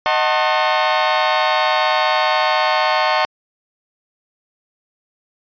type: chord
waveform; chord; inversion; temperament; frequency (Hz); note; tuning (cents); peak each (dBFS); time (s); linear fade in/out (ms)
sawtooth; D# diminished seventh; none; just; 622.3 / 746.7 / 896 / 1075.3; D#5 / F#5 / A5 / C6; 0 / +16 / +31 / +47; -16; 0.06-3.25; 0
effects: resampled to 11025 Hz

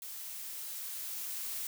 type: noise with level ramp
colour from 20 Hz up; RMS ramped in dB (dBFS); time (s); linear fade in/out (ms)
blue; -44 to -38; 0.02-1.67; 2
effects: none

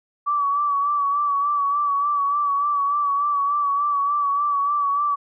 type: tone with vibrato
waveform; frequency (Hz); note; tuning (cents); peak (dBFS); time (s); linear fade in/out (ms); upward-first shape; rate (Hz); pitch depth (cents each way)
sine; 1147; D6; -41; -18; 0.26-5.16; 20; sine; 3.4; 42
effects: none

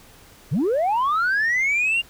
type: linear sweep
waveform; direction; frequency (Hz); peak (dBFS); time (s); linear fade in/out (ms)
sine; up; 108.8 to 2828; -16; 0.51-2.02; 20
effects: tanh soft clip ceiling -16 dBFS + pink hiss -49 dBFS RMS until 2.09 s

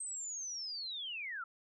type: linear sweep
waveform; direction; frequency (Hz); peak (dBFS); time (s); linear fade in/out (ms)
sine; down; 8372 to 1285; -39; 0-1.44; 5
effects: none

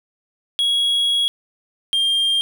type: tone pair in turn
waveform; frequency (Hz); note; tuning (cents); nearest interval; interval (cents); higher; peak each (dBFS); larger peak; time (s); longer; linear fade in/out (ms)
triangle; 3322 / 3201; G#7 / G7; 0 / +36; minor second; 64; first; -14; neither; 0.59-1.28 / 1.93-2.41; first; 0
effects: none

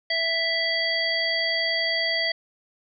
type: harmonic tone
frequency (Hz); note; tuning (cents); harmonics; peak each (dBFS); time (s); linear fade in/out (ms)
659.3; E5; 0; 1 / 3 / 5 / 7; -30 / -25 / -30 / -27; 0.1-2.32; 5
effects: none

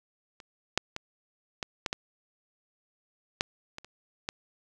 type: clicks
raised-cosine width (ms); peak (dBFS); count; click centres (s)
0.2; -30 / -6 / -17 / -15 / -12 / -13 / -8 / -22 / -30 / -14; 10; 0.402 / 0.776 / 0.964 / 1.628 / 1.862 / 1.929 / 3.409 / 3.784 / 3.846 / 4.289
effects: none

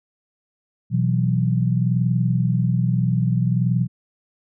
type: chord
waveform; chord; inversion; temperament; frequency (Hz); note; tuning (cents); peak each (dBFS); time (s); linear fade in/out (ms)
sine; B suspended fourth; none; just; 123.47 / 164.63 / 185.21; B2 / E3 / F#3; 0 / -2 / +2; -19 / -22 / -23; 0.9-3.88; 50
effects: none

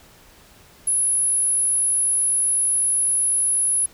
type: tone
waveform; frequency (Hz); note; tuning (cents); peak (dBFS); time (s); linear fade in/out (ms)
sine; 10548; E9; 0; -17; 0.87-3.86; 5
effects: pink hiss -50 dBFS RMS until 3.93 s

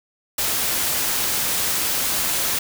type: noise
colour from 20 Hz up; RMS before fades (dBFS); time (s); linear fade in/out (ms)
white; -22; 0.38-2.59; 5
effects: none

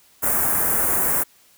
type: band-stop noise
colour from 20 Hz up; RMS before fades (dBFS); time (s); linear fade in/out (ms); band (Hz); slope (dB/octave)
white; -20; 0.22-1.24; 20; 1700 to 9000; 24
effects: white hiss -55 dBFS RMS until 1.57 s

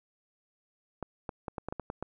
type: clicks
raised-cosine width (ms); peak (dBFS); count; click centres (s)
1; -21; 9; 1.027 / 1.292 / 1.482 / 1.582 / 1.686 / 1.725 / 1.797 / 1.901 / 2.026
effects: none

